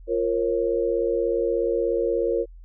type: chord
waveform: sine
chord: Bb minor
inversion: second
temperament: equal with one note detuned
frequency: 349.2 / 466.2 / 543 Hz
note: F4 / Bb4 / Db5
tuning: 0 / 0 / -36 cents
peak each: -26 / -23 / -26 dBFS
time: 0.07-2.46 s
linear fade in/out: 50 ms
effects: added 42 Hz sine -41 dBFS peak until 2.64 s